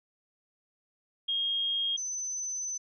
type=tone pair in turn; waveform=sine; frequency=3248 / 6079 Hz; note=G#7 / F#8; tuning=-39 / +46 cents; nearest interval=major seventh; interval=1085 cents; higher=second; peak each=-27 / -32 dBFS; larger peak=first; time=1.28-1.97 / 1.97-2.78 s; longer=second; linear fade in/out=10 ms; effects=none